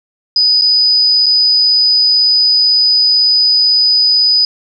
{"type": "tone with dropouts", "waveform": "sine", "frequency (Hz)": 4979, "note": "D#8", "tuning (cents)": 0, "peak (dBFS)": -7, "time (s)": [0.36, 4.45], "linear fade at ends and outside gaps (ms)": 2, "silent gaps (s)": [[0.613, 0.619], [1.26, 1.264]], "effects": []}